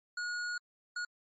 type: tone bursts at uneven times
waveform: square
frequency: 1446 Hz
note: F#6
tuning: 40 cents flat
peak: -35 dBFS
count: 2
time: 0.17-0.58 / 0.96-1.05 s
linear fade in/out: 5 ms
effects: MP3 32 kbps